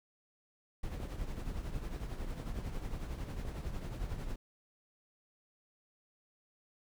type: noise with tremolo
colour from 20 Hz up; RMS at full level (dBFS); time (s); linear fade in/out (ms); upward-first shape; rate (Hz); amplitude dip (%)
brown; -37; 0.83-4.36; 5; triangle; 11; 60
type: clicks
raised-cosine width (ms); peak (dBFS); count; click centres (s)
2; -31; 8; 1.002 / 1.054 / 1.962 / 2.247 / 2.4 / 2.588 / 2.772 / 3.451
effects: none